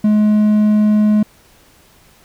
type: tone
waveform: triangle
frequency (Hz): 211.6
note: G#3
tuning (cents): +33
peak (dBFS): -7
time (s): 0.04-1.23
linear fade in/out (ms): 5
effects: pink hiss -49 dBFS RMS until 2.24 s